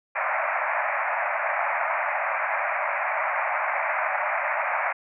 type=band-pass noise; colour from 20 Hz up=pink; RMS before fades=-26 dBFS; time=0.15-4.93 s; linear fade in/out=10 ms; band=590 to 2400 Hz; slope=96 dB/octave; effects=none